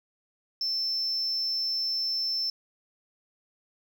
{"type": "tone", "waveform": "sine", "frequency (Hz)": 5320, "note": "E8", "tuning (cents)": 15, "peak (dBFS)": -25, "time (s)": [0.61, 2.5], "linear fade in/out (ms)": 2, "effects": ["tanh soft clip ceiling -23 dBFS", "9-bit"]}